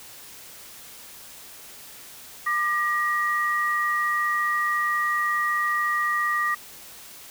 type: tone pair together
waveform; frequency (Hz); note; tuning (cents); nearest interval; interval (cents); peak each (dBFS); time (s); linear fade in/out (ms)
sine; 1197.6 / 1901; D6 / A#6; +33 / +33; minor sixth; 800; -24; 2.46-6.55; 10
effects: white hiss -44 dBFS RMS until 7.3 s